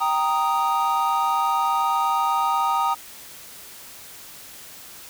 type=chord; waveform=triangle; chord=Eb major; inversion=first; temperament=equal; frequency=784 / 932.3 / 1244.5 Hz; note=G5 / Bb5 / Eb6; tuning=0 / 0 / 0 cents; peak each=-23 / -21 / -21 dBFS; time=0-2.95 s; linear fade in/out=20 ms; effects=white hiss -42 dBFS RMS until 5.09 s